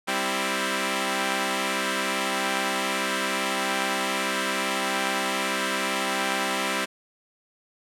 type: chord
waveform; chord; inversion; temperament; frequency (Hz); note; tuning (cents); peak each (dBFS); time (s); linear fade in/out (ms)
5% pulse; C major; second; equal; 196 / 261.6 / 329.6; G3 / C4 / E4; 0 / 0 / 0; -17 / -17 / -18; 0.07-6.86; 20
effects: low-pass 12000 Hz 12 dB/octave

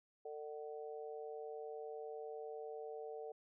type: harmonic tone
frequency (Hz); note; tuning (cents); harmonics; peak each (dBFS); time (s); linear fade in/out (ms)
150; D3; +37; 3 / 4 / 5; -46 / -52 / -52; 0.25-3.32; 5
effects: none

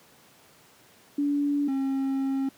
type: tone pair in turn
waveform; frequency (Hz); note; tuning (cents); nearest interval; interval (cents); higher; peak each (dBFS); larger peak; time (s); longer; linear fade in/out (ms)
sine / triangle; 287.4 / 269.9; D4 / C#4; -37 / -46; minor second; 109; first; -22; neither; 1.18-1.68 / 1.68-2.49; second; 5
effects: pink hiss -56 dBFS RMS until 2.57 s + high-pass 150 Hz 12 dB/octave

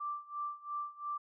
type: tone with tremolo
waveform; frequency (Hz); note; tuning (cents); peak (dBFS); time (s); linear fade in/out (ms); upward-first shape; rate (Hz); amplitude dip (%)
sine; 1175; D6; +1; -34; 0-1.18; 10; sine; 2.9; 90
effects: none

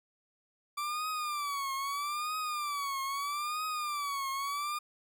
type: tone with vibrato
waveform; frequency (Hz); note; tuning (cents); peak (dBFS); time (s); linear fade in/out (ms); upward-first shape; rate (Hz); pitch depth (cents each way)
40% pulse; 1166; D6; -13; -32; 0.77-4.79; 10; triangle; 0.78; 140
effects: 12-bit

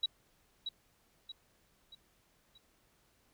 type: tone with echo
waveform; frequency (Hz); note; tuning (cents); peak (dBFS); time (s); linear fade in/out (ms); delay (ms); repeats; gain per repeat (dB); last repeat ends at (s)
sine; 3886; B7; -29; -28; 0.03-0.06; 5; 630; 4; -7; 2.58
effects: pink hiss -71 dBFS RMS until 3.33 s

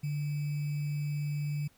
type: tone with sample-and-hold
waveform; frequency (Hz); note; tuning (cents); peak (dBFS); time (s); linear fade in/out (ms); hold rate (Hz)
sine; 146.83; D3; 0; -30; 0.03-1.68; 10; 2450
effects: pink hiss -65 dBFS RMS until 1.77 s

